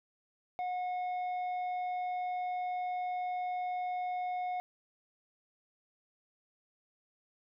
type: tone with tanh clipping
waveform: triangle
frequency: 726 Hz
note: F#5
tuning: 33 cents flat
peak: -34 dBFS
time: 0.59-4.6 s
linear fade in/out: 0 ms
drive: 10 dB
effects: none